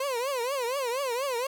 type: tone with vibrato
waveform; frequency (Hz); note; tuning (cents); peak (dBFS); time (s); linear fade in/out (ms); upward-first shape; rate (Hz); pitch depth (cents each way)
30% pulse; 514; C5; -31; -25; 0-1.47; 5; triangle; 4.2; 210
effects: none